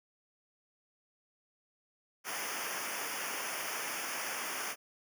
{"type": "noise with comb filter", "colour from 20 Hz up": "pink", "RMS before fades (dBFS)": -38, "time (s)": [2.24, 4.76], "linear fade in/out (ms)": 50, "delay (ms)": 0.25, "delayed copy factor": -0.95, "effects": ["high-pass 200 Hz 12 dB/octave"]}